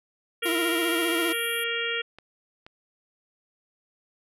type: harmonic tone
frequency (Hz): 465.6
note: A#4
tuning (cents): -2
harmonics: 1 / 3 / 4 / 5 / 6 / 7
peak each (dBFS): -33 / -33 / -33 / -33 / -33 / -33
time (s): 0.42-2.02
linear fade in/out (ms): 10
type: band-pass noise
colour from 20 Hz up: white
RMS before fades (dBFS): -38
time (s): 0.43-1.64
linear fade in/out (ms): 5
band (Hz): 10000 to 12000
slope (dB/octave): 96
type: tone with vibrato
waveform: 40% pulse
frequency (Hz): 336.9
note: E4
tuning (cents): +38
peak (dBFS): -25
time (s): 0.45-1.33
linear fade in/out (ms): 10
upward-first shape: triangle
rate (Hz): 15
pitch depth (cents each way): 80
type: clicks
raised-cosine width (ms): 0.3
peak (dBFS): -29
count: 2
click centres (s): 2.186 / 2.665
effects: none

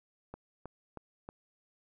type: click train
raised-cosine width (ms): 1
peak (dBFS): -29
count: 4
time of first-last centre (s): 0.34-1.289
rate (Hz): 3.16
effects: none

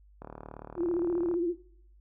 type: click train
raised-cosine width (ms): 1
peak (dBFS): -28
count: 43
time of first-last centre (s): 0.22-1.34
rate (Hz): 37.5
type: tone with vibrato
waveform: sine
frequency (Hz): 345.5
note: F4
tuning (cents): -19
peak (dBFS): -26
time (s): 0.76-1.55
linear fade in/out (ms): 50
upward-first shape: sine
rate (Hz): 15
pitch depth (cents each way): 69
effects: noise-tail reverb RT60 0.6 s tail -18 dB re dry + added 50 Hz sine -55 dBFS peak until 2 s

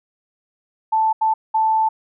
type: tone bursts at uneven times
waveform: sine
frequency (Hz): 880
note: A5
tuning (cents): 0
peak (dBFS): -14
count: 3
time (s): 0.92-1.13 / 1.21-1.34 / 1.54-1.89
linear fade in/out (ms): 10
effects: none

